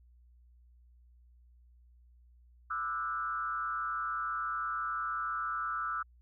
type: tone with frequency modulation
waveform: sine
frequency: 1318.5 Hz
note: E6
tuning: in tune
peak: -32 dBFS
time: 2.7-6.03 s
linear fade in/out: 10 ms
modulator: 134 Hz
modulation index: 0.98
effects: added 60 Hz sine -58 dBFS peak until 6.21 s